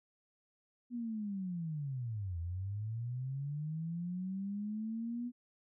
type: linear two-way sweep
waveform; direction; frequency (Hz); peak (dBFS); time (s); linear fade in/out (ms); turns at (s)
sine; down then up; 245.8 to 82.4 to 245.8; -36; 0.9-5.32; 50; 2.39
effects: none